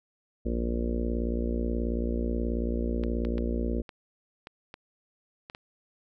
harmonic tone, 58.5 Hz, A#1, 7 cents sharp, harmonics 1 / 3 / 4 / 5 / 6 / 7 / 8 / 9 / 10, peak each -29 / -39 / -32 / -40 / -36 / -43 / -38 / -42 / -44 dBFS, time 0.45-3.82 s, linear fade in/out 10 ms
clicks, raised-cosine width 0.3 ms, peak -25 dBFS, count 8, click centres 3.037 / 3.25 / 3.381 / 3.892 / 4.471 / 4.741 / 5.499 / 5.549 s
effects none

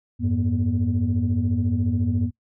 sine tone cluster, 90.6 / 104.8 / 240.3 Hz, F#2 / G#2 / B3, -36 / +16 / -47 cents, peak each -23 dBFS, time 0.19-2.31 s, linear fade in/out 50 ms, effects noise-tail reverb RT60 0.1 s tail -21 dB re dry + tanh soft clip ceiling -13 dBFS

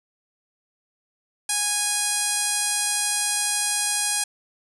5% pulse tone with low-pass filter, 826 Hz, G#5, 10 cents flat, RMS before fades -24 dBFS, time 1.49-4.24 s, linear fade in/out 5 ms, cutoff 9700 Hz, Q 3.2, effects none

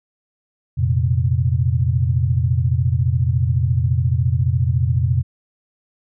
sine chord, F suspended fourth, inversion none, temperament equal, 87.31 / 116.54 / 130.81 Hz, F2 / Bb2 / C3, 0 / 0 / 0 cents, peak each -19 dBFS, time 0.77-5.23 s, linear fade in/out 20 ms, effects none

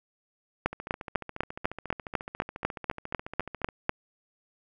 two click trains, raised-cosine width 0.5 ms, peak -22 / -9 dBFS, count 43 / 14, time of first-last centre 0.73-3.688 / 0.66-3.894 s, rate 14.2 / 4.02 Hz, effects none

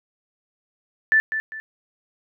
sine tone with echo, 1760 Hz, A6, in tune, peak -13 dBFS, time 1.12-1.2 s, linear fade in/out 0 ms, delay 200 ms, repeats 2, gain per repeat -9 dB, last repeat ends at 1.6 s, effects none

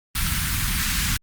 pink band-stop noise, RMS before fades -23 dBFS, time 0.15-1.17 s, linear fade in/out 5 ms, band 200 to 1300 Hz, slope 24 dB/octave, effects Opus 32 kbps

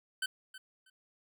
25% pulse tone with echo, 1529 Hz, G6, 44 cents flat, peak -28 dBFS, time 0.22-0.26 s, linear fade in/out 5 ms, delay 320 ms, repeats 2, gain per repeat -15 dB, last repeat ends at 0.9 s, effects none

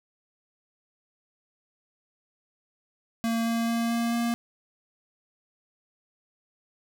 square tone with pitch steps, 228.8 / 230.3 / 231.7 / 233.2 / 234.7 Hz, A#3 / A#3 / A#3 / A#3 / A#3, -32 / -21 / -10 / +1 / +12 cents, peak -25 dBFS, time 3.24-4.34 s, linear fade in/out 0 ms, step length 220 ms, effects none

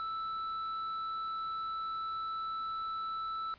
sine tone with tanh clipping, 1318.5 Hz, E6, in tune, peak -36 dBFS, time 0-3.54 s, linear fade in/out 0 ms, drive 6 dB, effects pink hiss -61 dBFS RMS until 3.58 s + resampled to 11025 Hz

